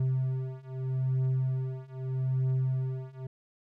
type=beating tone pair; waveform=triangle; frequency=130 / 130.8 Hz; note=C3 / C3; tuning=-11 / 0 cents; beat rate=0.8 Hz; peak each=-29 / -28 dBFS; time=0-3.27 s; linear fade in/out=5 ms; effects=none